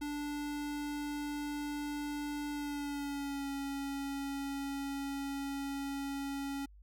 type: tone with pitch glide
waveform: square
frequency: 292.6 to 277.6 Hz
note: D4 to C#4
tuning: -6 to +3 cents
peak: -37 dBFS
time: 0.01-6.66 s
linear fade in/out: 10 ms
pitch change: -91 cents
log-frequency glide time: 2.51-3.49 s
effects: added 50 Hz sine -54 dBFS peak until 6.82 s